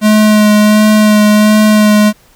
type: tone with vibrato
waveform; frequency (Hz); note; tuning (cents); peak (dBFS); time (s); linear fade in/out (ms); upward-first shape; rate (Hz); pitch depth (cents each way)
square; 212.1; G#3; +37; -5; 0.01-2.13; 50; sine; 1.4; 16
effects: pink hiss -46 dBFS RMS until 2.35 s